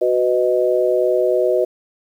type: chord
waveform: sine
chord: B major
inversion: second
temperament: equal with one note detuned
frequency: 370 / 499.6 / 622.3 Hz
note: F#4 / B4 / D#5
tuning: 0 / +20 / 0 cents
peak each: -18 dBFS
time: 0.01-1.65 s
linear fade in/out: 10 ms
effects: 8-bit